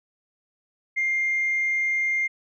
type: tone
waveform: sine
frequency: 2110 Hz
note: C7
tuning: 14 cents sharp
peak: -20 dBFS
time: 0.96-2.28 s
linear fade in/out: 20 ms
effects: tanh soft clip ceiling -17 dBFS